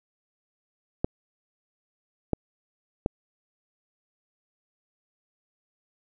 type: clicks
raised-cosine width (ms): 2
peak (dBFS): -10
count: 3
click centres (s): 1.045 / 2.333 / 3.061
effects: none